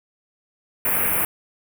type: band-stop noise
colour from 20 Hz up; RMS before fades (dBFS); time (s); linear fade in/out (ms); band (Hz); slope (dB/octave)
white; -21; 0.85-1.25; 2; 2600 to 10000; 48
effects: none